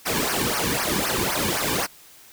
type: noise with flanger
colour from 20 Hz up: pink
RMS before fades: -24 dBFS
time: 0.05-1.87 s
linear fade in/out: 20 ms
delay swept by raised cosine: 0.26 to 1.56 ms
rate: 3.9 Hz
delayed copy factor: -0.95
effects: white hiss -49 dBFS RMS until 2.32 s